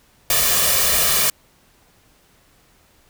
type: noise with comb filter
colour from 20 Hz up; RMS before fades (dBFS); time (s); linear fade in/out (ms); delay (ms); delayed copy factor
white; -17; 0.3-1.3; 2; 1.7; +0.65
effects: pink hiss -56 dBFS RMS until 3.09 s